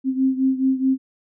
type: beating tone pair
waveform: sine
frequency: 262.6 / 267.3 Hz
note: C4 / C4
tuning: +6 / +37 cents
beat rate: 4.7 Hz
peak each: -18 / -22 dBFS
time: 0.04-0.98 s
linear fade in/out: 50 ms
effects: none